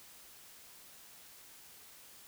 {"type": "silence", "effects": ["white hiss -56 dBFS RMS until 2.27 s"]}